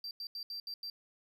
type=tone bursts at uneven times; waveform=triangle; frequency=4699 Hz; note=D8; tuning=in tune; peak=-38 dBFS; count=6; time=0.04-0.11 / 0.2-0.27 / 0.35-0.43 / 0.5-0.6 / 0.67-0.74 / 0.83-0.9 s; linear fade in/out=2 ms; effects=none